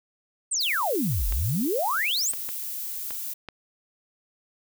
sine exponential two-way sweep, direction down then up, 9020 to 41.2 to 9020 Hz, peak -23 dBFS, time 0.51-2.32 s, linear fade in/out 10 ms, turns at 1.28 s
violet noise, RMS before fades -33 dBFS, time 0.6-3.34 s, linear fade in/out 10 ms
clicks, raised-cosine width 0.3 ms, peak -21 dBFS, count 5, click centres 1.324 / 2.336 / 2.49 / 3.107 / 3.487 s
effects none

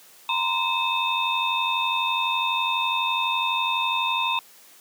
sine tone cluster, 934 / 1026 / 2600 / 3641 Hz, A#5 / C6 / E7 / A#7, +3 / -34 / -24 / -41 cents, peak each -27 dBFS, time 0.29-4.39 s, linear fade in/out 2 ms, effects white hiss -51 dBFS RMS until 4.8 s + high-pass 200 Hz 12 dB/octave

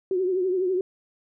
sine tone with vibrato, 370 Hz, F#4, in tune, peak -21 dBFS, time 0.11-0.81 s, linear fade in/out 2 ms, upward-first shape triangle, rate 12 Hz, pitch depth 83 cents each way, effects none

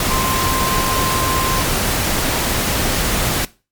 sine tone in noise, 1046.5 Hz, C6, in tune, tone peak -20 dBFS, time 0.1-1.62 s, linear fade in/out 2 ms, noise pink, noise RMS -18 dBFS, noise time 0-3.45 s, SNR -5 dB, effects noise-tail reverb RT60 0.3 s tail -19 dB re dry + MP3 96 kbps

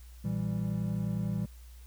triangle chord, E diminished, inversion second, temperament equal, 116.54 / 164.81 / 196 Hz, Bb2 / E3 / G3, 0 / 0 / 0 cents, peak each -32 dBFS, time 0.24-1.46 s, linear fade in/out 10 ms, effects added 60 Hz sine -47 dBFS peak until 1.86 s + white hiss -61 dBFS RMS until 1.86 s

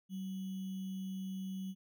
sine tone with sample-and-hold, 190 Hz, F#3, 46 cents sharp, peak -38 dBFS, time 0.09-1.75 s, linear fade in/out 50 ms, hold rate 3150 Hz, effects none

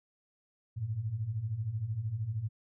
sine beating tone pair, 100.7 / 113.7 Hz, G2 / A#2, +47 / -43 cents, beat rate 13 Hz, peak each -38 / -33 dBFS, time 0.76-2.49 s, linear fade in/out 20 ms, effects none

